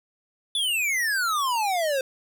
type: exponential sweep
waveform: square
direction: down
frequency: 3520 to 515 Hz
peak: -23 dBFS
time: 0.55-2.01 s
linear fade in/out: 2 ms
effects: none